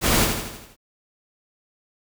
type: noise with echo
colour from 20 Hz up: pink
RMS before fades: -19 dBFS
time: 0.01-0.28 s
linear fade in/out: 50 ms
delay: 81 ms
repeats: 6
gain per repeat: -5 dB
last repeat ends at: 0.766 s
effects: none